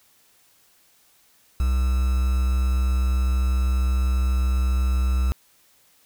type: tone with quantisation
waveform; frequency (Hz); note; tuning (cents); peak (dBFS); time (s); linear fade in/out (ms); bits
triangle; 63.9; C2; -40; -16; 1.6-5.32; 0; 6
effects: white hiss -59 dBFS RMS until 6.05 s